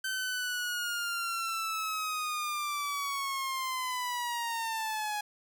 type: linear sweep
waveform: sawtooth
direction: down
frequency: 1543 to 830.6 Hz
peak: -28 dBFS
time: 0.04-5.21 s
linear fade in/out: 5 ms
effects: none